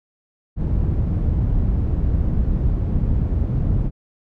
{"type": "low-pass noise", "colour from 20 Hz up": "white", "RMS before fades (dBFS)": -19, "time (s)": [0.56, 3.91], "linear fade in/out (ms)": 50, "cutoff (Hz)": 100, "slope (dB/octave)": 12, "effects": []}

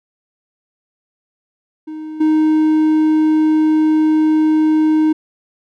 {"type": "tone with level steps", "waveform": "triangle", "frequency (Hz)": 311.1, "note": "D#4", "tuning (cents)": 0, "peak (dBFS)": [-23, -8], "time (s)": [1.87, 5.13], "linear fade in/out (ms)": 10, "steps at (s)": 2.2, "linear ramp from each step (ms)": 10, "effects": []}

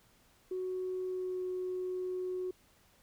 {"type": "tone with pitch glide", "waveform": "sine", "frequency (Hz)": [370, 367.2], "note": ["F#4", "F#4"], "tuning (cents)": [0, -13], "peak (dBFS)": -33, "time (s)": [0.51, 2.51], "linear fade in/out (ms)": 5, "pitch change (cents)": -13, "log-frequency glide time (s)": [1.07, 1.42], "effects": ["tanh soft clip ceiling -29 dBFS", "pink hiss -66 dBFS RMS until 3.02 s"]}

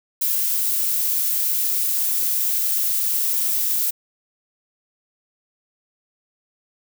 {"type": "noise", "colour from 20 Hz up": "violet", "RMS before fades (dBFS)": -21, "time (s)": [0.21, 3.91], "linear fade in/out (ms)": 10, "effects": []}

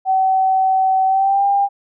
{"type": "tone with pitch glide", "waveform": "sine", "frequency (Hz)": [761, 799.3], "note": ["F#5", "G5"], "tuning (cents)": [48, 33], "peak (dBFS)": -12, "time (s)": [0.05, 1.69], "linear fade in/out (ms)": 50, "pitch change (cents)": 85, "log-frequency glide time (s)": [1.06, 1.45], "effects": []}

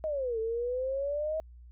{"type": "exponential two-way sweep", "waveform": "sine", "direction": "down then up", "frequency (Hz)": [640, 440, 640], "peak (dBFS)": -29, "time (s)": [0.04, 1.4], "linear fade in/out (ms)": 0, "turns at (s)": 0.39, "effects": ["added 60 Hz sine -48 dBFS peak until 1.71 s"]}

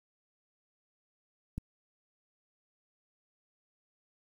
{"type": "click", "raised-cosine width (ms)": 5, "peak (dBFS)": -23, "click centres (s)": 1.58, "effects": ["9-bit"]}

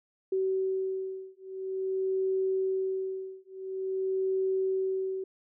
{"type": "beating tone pair", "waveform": "sine", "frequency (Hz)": [380, 380.48], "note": ["F#4", "F#4"], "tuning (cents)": [46, 48], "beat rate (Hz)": 0.48, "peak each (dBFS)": -31, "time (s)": [0.32, 5.24], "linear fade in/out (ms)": 5, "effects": []}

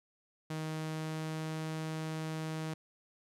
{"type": "tone with pitch glide", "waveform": "sawtooth", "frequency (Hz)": [157.1, 158.19], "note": ["D#3", "D#3"], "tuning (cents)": [17, 29], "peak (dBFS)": -32, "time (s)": [0.5, 2.74], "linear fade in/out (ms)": 5, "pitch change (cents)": 12, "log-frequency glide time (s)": [0.68, 1.78], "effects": ["low-pass 11000 Hz 12 dB/octave"]}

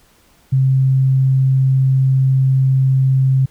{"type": "tone", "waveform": "sine", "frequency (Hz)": 132.7, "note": "C3", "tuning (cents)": 25, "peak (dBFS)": -10, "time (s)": [0.52, 3.46], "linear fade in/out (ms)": 10, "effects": ["pink hiss -53 dBFS RMS until 3.5 s"]}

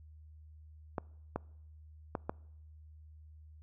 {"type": "clicks", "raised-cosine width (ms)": 1, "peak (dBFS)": -20, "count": 4, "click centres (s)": [0.982, 1.36, 2.152, 2.295], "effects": ["noise-tail reverb RT60 0.8 s tail -25 dB re dry", "added 77 Hz sine -52 dBFS peak until 3.62 s"]}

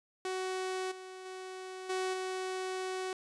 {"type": "tone with level steps", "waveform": "sawtooth", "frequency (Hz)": 373.7, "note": "F#4", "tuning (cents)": 17, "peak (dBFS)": [-30, -41, -38, -28, -31], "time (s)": [0.25, 3.13], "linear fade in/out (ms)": 2, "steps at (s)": [0.91, 1.25, 1.89, 2.13], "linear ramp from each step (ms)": 10, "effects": ["resampled to 22050 Hz"]}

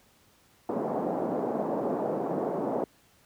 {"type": "band-pass noise", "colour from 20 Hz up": "white", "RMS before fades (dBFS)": -30, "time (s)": [0.69, 2.84], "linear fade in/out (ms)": 2, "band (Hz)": [180, 720], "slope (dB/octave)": 24, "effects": ["pink hiss -62 dBFS RMS until 3.25 s", "high-pass 60 Hz 12 dB/octave"]}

